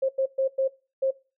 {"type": "tone bursts at uneven times", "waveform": "sine", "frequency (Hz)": 534, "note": "C5", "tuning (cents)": 35, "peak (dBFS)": -20, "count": 5, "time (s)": [[0.02, 0.09], [0.18, 0.26], [0.38, 0.48], [0.58, 0.68], [1.02, 1.11]], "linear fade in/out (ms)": 10, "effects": ["noise-tail reverb RT60 0.3 s tail -20 dB re dry"]}